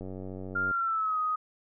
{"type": "click train", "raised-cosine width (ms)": 2, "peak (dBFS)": -27, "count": 67, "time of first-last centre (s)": [0.01, 0.711], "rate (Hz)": 94.2}
{"type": "tone with pitch glide", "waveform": "sine", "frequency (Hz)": [1396.9, 1251.7], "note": ["F6", "D#6"], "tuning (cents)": [0, 10], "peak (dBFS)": -26, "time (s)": [0.55, 1.36], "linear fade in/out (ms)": 10, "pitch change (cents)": -190, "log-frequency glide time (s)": [0.69, 1.19]}
{"effects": []}